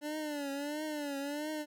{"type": "tone with vibrato", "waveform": "25% pulse", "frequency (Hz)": 292.8, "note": "D4", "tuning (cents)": -5, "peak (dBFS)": -32, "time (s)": [0.01, 1.66], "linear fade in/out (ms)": 50, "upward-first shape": "triangle", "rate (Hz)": 1.5, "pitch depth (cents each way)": 110, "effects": []}